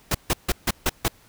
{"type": "noise bursts", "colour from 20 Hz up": "pink", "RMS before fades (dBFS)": -21, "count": 6, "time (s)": [0.11, 1.082], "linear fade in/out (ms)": 5, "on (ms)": 37, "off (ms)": 150, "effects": ["pink hiss -55 dBFS RMS until 1.28 s"]}